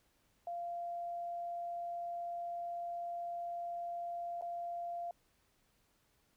sine tone with dropouts, 692 Hz, F5, 16 cents flat, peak -38 dBFS, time 0.47-5.11 s, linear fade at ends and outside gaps 2 ms, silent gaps 4.412-4.422 s, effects pink hiss -74 dBFS RMS until 6.36 s

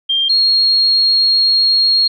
sine tone pair in turn, 3187 / 4273 Hz, G7 / C8, +28 / +36 cents, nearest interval perfect fourth, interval 508 cents, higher second, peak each -12 / -9 dBFS, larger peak second, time 0.09-0.29 / 0.29-2.08 s, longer second, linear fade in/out 10 ms, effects none

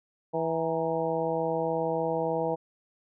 harmonic tone with a mistuned harmonic, 163.4 Hz, E3, 15 cents flat, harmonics 1 / 2 / 3 / 4 / 5 / 6, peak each -36 / -35 / -29 / -32 / -34 / -37 dBFS, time 0.33-2.56 s, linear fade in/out 20 ms, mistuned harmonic 6, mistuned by -82 cents, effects none

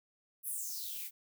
violet noise with high-pass filter sweep, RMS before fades -40 dBFS, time 0.43-1.11 s, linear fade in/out 50 ms, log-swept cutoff 12000 to 1900 Hz, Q 5.3, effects none

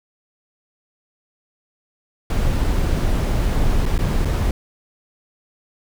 brown noise with dropouts, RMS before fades -18 dBFS, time 2.3-4.51 s, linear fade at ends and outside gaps 2 ms, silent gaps 3.856-3.861 / 3.98-3.989 / 4.249-4.254 s, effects none

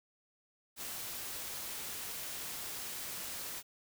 white noise, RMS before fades -42 dBFS, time 0.76-3.63 s, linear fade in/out 50 ms, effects none

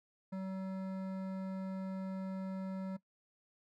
sine tone with hard clipping, 190 Hz, F#3, 46 cents sharp, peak -40 dBFS, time 0.32-2.97 s, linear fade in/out 10 ms, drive 14 dB, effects noise-tail reverb RT60 0.1 s tail -19 dB re dry

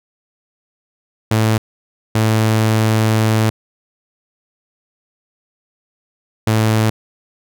sawtooth tone bursts at uneven times, 110 Hz, A2, in tune, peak -8 dBFS, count 3, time 1.31-1.58 / 2.15-3.5 / 6.47-6.9 s, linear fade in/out 5 ms, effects none

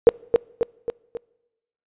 sine tone with echo, 467.3 Hz, A#4, 4 cents sharp, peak -6 dBFS, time 0.07-0.09 s, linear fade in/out 0 ms, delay 270 ms, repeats 4, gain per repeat -5 dB, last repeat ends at 1.17 s, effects noise-tail reverb RT60 1.0 s tail -25 dB re dry + resampled to 8000 Hz

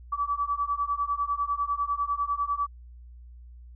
sine beating tone pair, 1145 / 1155 Hz, D6 / D6, -44 / -29 cents, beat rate 10 Hz, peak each -29 / -28 dBFS, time 0.12-2.67 s, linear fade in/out 10 ms, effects added 60 Hz sine -44 dBFS peak until 3.75 s

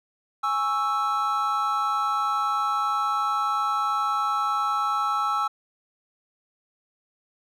triangle chord, C# minor, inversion second, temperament equal, 830.6 / 1108.7 / 1318.5 Hz, G#5 / C#6 / E6, 0 / 0 / 0 cents, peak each -27 / -28 / -22 dBFS, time 0.43-5.48 s, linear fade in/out 10 ms, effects none

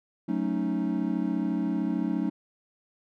triangle chord, D# half-diminished seventh, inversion first, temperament equal, 185 / 220 / 277.2 / 311.1 Hz, F#3 / A3 / C#4 / D#4, 0 / 0 / 0 / 0 cents, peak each -29 dBFS, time 0.28-2.3 s, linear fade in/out 10 ms, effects none

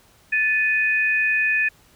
sine tone pair together, 1747.8 / 2489 Hz, A6 / D#7, -12 / 0 cents, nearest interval tritone, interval 612 cents, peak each -20 dBFS, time 0.32-1.69 s, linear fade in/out 10 ms, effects pink hiss -55 dBFS RMS until 1.95 s

